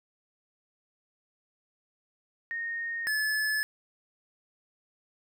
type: tone pair in turn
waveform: sine / square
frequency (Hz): 1851 / 1724.4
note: A#6 / A6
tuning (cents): -13 / -35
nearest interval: minor second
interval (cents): 122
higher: first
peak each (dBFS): -31 / -27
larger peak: second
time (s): 2.51-3.07 / 3.07-3.63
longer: neither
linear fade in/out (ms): 0
effects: none